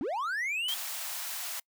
triangle linear sweep, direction up, 230 to 3280 Hz, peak -28 dBFS, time 0.01-0.74 s, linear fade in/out 0 ms
white high-pass noise, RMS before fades -37 dBFS, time 0.68-1.6 s, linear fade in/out 5 ms, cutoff 600 Hz, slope 96 dB/octave
effects noise-tail reverb RT60 0.1 s tail -26 dB re dry

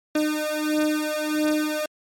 30% pulse beating tone pair, 303.9 / 305.4 Hz, D#4 / D#4, -41 / -32 cents, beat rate 1.5 Hz, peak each -22 dBFS, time 0.15-1.86 s, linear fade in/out 5 ms, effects MP3 64 kbps

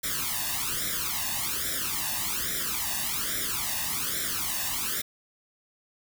white noise with flanger, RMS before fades -30 dBFS, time 0.03-5.02 s, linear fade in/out 10 ms, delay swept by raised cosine 0.54 to 1.12 ms, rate 1.2 Hz, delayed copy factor +0.95, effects none

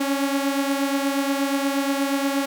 sawtooth beating tone pair, 275 / 283.4 Hz, C#4 / C#4, -14 / +38 cents, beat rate 8.4 Hz, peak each -18 / -23 dBFS, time 0-2.46 s, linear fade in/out 10 ms, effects 8-bit

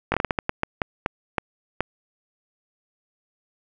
slowing click train, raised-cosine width 0.5 ms, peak -6 dBFS, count 13, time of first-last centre 0.12-1.806 s, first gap 20 ms, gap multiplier 1.32, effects none

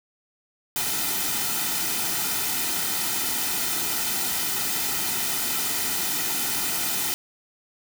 white noise with comb filter, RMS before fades -26 dBFS, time 0.76-7.14 s, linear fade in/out 0 ms, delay 1.8 ms, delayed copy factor -0.65, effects none

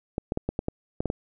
clicks, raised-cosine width 2 ms, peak -13 dBFS, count 9, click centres 0.181 / 0.321 / 0.374 / 0.49 / 0.591 / 0.684 / 1.005 / 1.057 / 1.101 s, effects none

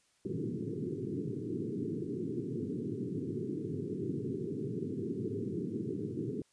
white band-pass noise, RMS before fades -37 dBFS, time 0.25-6.42 s, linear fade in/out 2 ms, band 100 to 430 Hz, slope 96 dB/octave, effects white hiss -71 dBFS RMS until 6.52 s + resampled to 22050 Hz

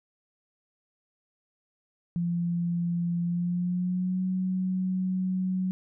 sine tone with pitch glide, 172.3 to 185.74 Hz, F3 to F#3, -23 to +7 cents, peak -25 dBFS, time 2.16-5.71 s, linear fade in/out 0 ms, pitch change +130 cents, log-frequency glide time 3.23-4.23 s, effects none

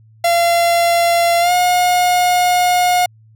45% pulse tone with pitch glide, 685 to 718.6 Hz, F5 to F5, -34 to +49 cents, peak -11 dBFS, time 0.24-3.06 s, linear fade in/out 5 ms, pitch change +83 cents, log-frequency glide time 1.4-1.52 s, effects added 110 Hz sine -44 dBFS peak until 3.35 s

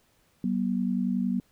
sine tone pair together, 190.02 / 240.8 Hz, F#3 / B3, +46 / -44 cents, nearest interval major third, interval 410 cents, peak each -27 dBFS, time 0.44-1.4 s, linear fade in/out 2 ms, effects pink hiss -66 dBFS RMS until 1.51 s

